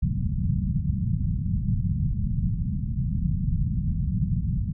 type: low-pass noise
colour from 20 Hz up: white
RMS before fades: -25 dBFS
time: 0.02-4.73 s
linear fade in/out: 10 ms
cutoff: 190 Hz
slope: 48 dB/octave
effects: none